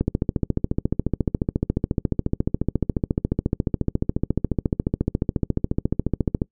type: click train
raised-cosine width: 3 ms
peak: -7 dBFS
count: 92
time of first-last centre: 0.01-6.418 s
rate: 14.2 Hz
effects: noise-tail reverb RT60 0.1 s tail -23 dB re dry